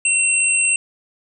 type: tone pair together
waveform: sine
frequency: 2724 / 8153 Hz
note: F7 / C9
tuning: -44 / -46 cents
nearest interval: octave + perfect fifth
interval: 1898 cents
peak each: -17 / -17 dBFS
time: 0.05-0.76 s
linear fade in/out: 2 ms
effects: none